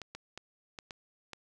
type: clicks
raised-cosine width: 0.2 ms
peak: -25 dBFS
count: 6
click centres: 0.017 / 0.15 / 0.376 / 0.788 / 0.908 / 1.333 s
effects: none